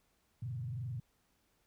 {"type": "tone with frequency modulation", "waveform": "sine", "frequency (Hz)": 122, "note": "B2", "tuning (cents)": -21, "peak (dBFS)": -37, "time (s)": [0.42, 1], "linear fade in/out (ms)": 5, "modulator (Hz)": 22.6, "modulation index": 0.9, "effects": ["pink hiss -75 dBFS RMS until 1.66 s"]}